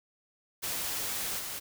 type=noise with level steps; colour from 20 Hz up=white; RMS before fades=-34 / -38 dBFS; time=0.62-1.6 s; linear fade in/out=20 ms; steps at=1.38 s; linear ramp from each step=20 ms; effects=none